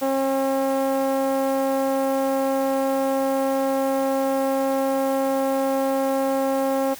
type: tone with low-pass filter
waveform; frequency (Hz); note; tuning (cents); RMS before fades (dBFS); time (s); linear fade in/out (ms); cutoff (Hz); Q
5% pulse; 269.7; C#4; -47; -22; 0.01-6.95; 20; 610; 1.5
effects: white hiss -40 dBFS RMS until 6.99 s